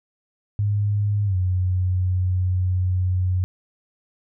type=tone with pitch glide; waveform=sine; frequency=102.9 to 91.67 Hz; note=G#2 to F#2; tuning=-16 to -16 cents; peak=-18 dBFS; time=0.59-3.44 s; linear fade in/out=0 ms; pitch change=-200 cents; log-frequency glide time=1.25-1.36 s; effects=none